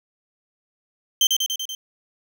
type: tone with echo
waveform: 30% pulse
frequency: 3122 Hz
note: G7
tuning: 8 cents flat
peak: -11 dBFS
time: 1.21-1.27 s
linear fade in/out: 2 ms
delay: 96 ms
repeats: 5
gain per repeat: -3 dB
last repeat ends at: 1.75 s
effects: none